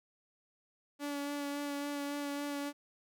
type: tone with vibrato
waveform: sawtooth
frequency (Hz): 286.5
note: D4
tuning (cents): -43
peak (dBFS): -32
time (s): 0.99-2.73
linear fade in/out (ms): 50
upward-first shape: sine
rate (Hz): 3.6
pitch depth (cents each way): 16
effects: none